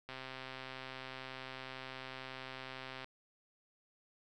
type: click train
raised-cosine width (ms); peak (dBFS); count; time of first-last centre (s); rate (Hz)
0.3; -29; 388; 0.09-3.044; 131
effects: none